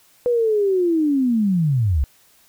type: linear sweep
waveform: sine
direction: down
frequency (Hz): 493.9 to 61.2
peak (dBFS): -15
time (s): 0.26-2.04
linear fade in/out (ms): 0
effects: white hiss -55 dBFS RMS until 2.48 s